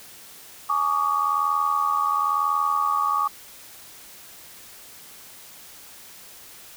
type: tone cluster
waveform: sine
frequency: 843 / 1133 / 1214 Hz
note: G#5 / C#6 / D#6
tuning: +26 / +37 / -43 cents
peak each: -30 / -22 / -24 dBFS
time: 0.69-3.28 s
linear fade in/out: 10 ms
effects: white hiss -45 dBFS RMS until 6.76 s